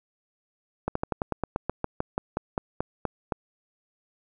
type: slowing click train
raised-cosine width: 1 ms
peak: -12 dBFS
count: 17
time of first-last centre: 0.88-3.322 s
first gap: 74 ms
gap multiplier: 1.09
effects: none